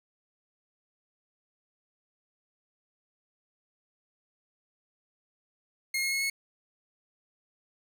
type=tone with pitch steps; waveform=sawtooth; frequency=2145 / 2160 / 2175 / 2190 Hz; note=C7 / C#7 / C#7 / C#7; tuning=+42 / -45 / -33 / -22 cents; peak=-24 dBFS; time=5.94-6.3 s; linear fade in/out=5 ms; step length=90 ms; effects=none